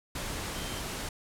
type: tone in noise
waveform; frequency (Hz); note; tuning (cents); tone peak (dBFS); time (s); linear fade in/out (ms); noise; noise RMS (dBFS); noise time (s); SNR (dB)
sine; 3128; G7; -4; -45; 0.55-0.8; 5; pink; -36; 0.15-1.09; -12
effects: low-pass 12000 Hz 12 dB/octave